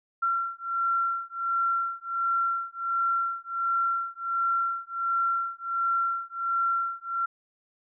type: beating tone pair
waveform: sine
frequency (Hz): 1364 / 1365.4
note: F6 / F6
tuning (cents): -41 / -40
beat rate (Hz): 1.4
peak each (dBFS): -28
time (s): 0.22-7.26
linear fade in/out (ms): 10
effects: none